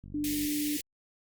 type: click train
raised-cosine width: 5 ms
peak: -34 dBFS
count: 21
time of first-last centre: 0.04-0.452 s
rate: 48.6 Hz
type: tone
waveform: sine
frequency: 296.2 Hz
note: D4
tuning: 15 cents sharp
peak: -29 dBFS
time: 0.14-0.77 s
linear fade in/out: 5 ms
type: band-stop noise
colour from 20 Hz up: white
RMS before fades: -36 dBFS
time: 0.24-0.81 s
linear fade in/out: 2 ms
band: 490 to 1800 Hz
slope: 96 dB/octave
effects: Opus 48 kbps